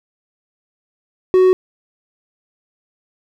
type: tone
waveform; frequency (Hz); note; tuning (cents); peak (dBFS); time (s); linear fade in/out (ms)
triangle; 371.3; F#4; +6; -6; 1.34-1.53; 0
effects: none